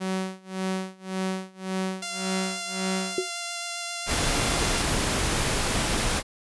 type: tone with tremolo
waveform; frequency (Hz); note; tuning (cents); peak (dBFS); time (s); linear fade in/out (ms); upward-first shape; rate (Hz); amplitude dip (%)
sawtooth; 188.5; F#3; +32; -21; 0-3.22; 20; sine; 1.8; 95
type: tone with vibrato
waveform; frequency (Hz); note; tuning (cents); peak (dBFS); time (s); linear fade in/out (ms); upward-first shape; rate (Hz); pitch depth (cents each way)
5% pulse; 692; F5; -16; -19; 2.02-4.82; 5; sine; 7.5; 9
type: tone with exponential decay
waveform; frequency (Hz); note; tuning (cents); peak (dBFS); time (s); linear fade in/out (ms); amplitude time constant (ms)
sine; 370; F#4; 0; -18; 3.18-3.3; 2; 26
type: noise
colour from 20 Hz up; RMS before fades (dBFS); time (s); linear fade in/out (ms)
pink; -25; 4.06-6.23; 50
effects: resampled to 24000 Hz